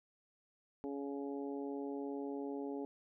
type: harmonic tone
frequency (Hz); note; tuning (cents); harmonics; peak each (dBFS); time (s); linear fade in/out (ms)
140.2; C#3; +20; 2 / 3 / 4 / 5 / 6; -41 / -43 / -51 / -54 / -52; 0.84-2.85; 0
effects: none